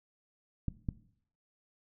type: clicks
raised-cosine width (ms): 5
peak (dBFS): -20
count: 2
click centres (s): 0.683 / 0.888
effects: noise-tail reverb RT60 0.6 s tail -17 dB re dry